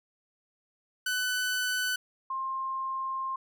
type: tone pair in turn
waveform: sawtooth / sine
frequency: 1499 / 1060 Hz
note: F#6 / C6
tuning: +22 / +22 cents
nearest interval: tritone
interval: 600 cents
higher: first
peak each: -24 / -30 dBFS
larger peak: first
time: 1.06-1.96 / 2.3-3.36 s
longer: second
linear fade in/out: 5 ms
effects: none

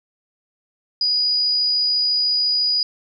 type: tone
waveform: sine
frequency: 4917 Hz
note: D#8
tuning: 21 cents flat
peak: -16 dBFS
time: 1.01-2.83 s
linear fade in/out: 2 ms
effects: none

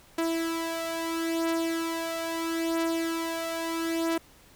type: beating tone pair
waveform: sawtooth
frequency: 329.6 / 330.36 Hz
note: E4 / E4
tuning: 0 / +4 cents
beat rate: 0.76 Hz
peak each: -25 / -29 dBFS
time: 0.18-4.18 s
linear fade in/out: 5 ms
effects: pink hiss -56 dBFS RMS until 4.55 s

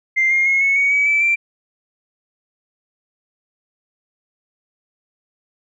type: tone with pitch steps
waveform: sine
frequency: 2093 / 2128 / 2164 / 2201 / 2238 / 2276 / 2314 / 2353 Hz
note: C7 / C7 / C#7 / C#7 / C#7 / C#7 / D7 / D7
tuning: 0 / +29 / -42 / -13 / +16 / +45 / -26 / +3 cents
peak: -12 dBFS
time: 0.16-1.36 s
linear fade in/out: 20 ms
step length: 150 ms
effects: tanh soft clip ceiling -8 dBFS

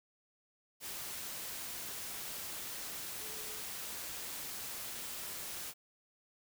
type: tone in noise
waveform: sine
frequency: 430 Hz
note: A4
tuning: 40 cents flat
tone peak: -54 dBFS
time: 3.18-3.63 s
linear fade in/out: 50 ms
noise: white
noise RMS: -43 dBFS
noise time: 0.8-5.74 s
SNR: -14 dB
effects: none

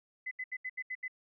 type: tone bursts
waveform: sine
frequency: 2019 Hz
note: B6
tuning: 38 cents sharp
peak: -35 dBFS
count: 7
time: 0.26-1.081 s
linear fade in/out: 10 ms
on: 53 ms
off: 75 ms
effects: none

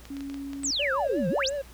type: clicks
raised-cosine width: 0.2 ms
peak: -26 dBFS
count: 7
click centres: 0.054 / 0.168 / 0.207 / 0.299 / 0.343 / 0.533 / 0.634 s
type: tone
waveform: sine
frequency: 278 Hz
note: C#4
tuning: 5 cents sharp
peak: -33 dBFS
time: 0.1-0.71 s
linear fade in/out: 5 ms
type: exponential two-way sweep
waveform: sine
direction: down then up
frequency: 8580 to 151.1 to 8580 Hz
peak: -25 dBFS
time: 0.63-1.5 s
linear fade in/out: 20 ms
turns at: 1.29 s
type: tone with vibrato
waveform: triangle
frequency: 554.4 Hz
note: C#5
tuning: in tune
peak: -26 dBFS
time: 0.79-1.62 s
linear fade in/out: 10 ms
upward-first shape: triangle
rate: 5.6 Hz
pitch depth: 110 cents each way
effects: added 60 Hz sine -48 dBFS peak until 1.73 s + pink hiss -52 dBFS RMS until 1.73 s

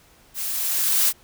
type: noise with level ramp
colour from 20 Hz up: blue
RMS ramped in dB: -29 to -17 dBFS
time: 0.34-1.13 s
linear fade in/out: 50 ms
effects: pink hiss -54 dBFS RMS until 1.23 s

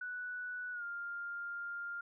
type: tone with pitch glide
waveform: sine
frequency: 1480 to 1401 Hz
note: F#6 to F6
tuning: 0 to +5 cents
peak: -39 dBFS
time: 0.01-2.01 s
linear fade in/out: 5 ms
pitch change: -95 cents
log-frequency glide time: 0.72-0.84 s
effects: none

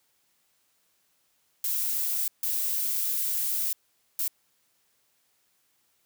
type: noise bursts at uneven times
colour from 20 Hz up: violet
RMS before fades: -28 dBFS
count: 3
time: 1.64-2.28 / 2.43-3.73 / 4.19-4.28 s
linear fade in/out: 2 ms
effects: white hiss -70 dBFS RMS until 6.05 s + high-pass 60 Hz 12 dB/octave

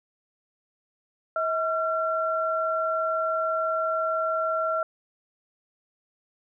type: tone pair together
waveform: sine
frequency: 642.4 / 1363 Hz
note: E5 / F6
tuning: -45 / -43 cents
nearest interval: octave + minor second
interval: 1302 cents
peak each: -26 dBFS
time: 1.36-4.83 s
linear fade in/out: 2 ms
effects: none

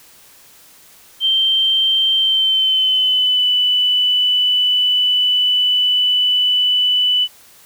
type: tone with pitch glide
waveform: sine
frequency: 3136 to 2984 Hz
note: G7 to F#7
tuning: 0 to +14 cents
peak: -12 dBFS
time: 1.2-7.28 s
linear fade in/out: 50 ms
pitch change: -86 cents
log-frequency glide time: 2.16-3.47 s
effects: white hiss -46 dBFS RMS until 7.65 s

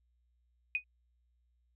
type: tone with exponential decay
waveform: sine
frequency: 2489 Hz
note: D#7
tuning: in tune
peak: -25 dBFS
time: 0.75-0.84 s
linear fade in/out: 1 ms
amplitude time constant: 18 ms
effects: added 60 Hz sine -70 dBFS peak until 1.75 s

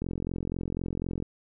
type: click train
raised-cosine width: 3 ms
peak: -19 dBFS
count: 54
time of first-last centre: 0.02-1.225 s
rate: 44 Hz
effects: none

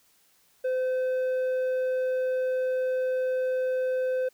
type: tone with low-pass filter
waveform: square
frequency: 513 Hz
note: C5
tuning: 34 cents flat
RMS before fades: -27 dBFS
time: 0.64-4.29 s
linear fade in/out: 10 ms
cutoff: 1100 Hz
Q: 0.61
effects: white hiss -64 dBFS RMS until 4.33 s

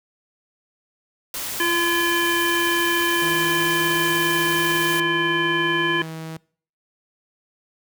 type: noise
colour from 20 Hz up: white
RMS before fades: -29 dBFS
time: 1.34-5 s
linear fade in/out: 2 ms
type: harmonic tone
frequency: 341.7 Hz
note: F4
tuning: 38 cents flat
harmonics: 1 / 3 / 5 / 7 / 9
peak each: -24 / -26 / -21 / -30 / -27 dBFS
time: 1.6-6.02 s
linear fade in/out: 2 ms
type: tone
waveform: sawtooth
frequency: 160.8 Hz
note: E3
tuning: 43 cents flat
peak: -27 dBFS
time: 3.22-6.37 s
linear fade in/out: 2 ms
effects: noise-tail reverb RT60 0.5 s tail -24 dB re dry

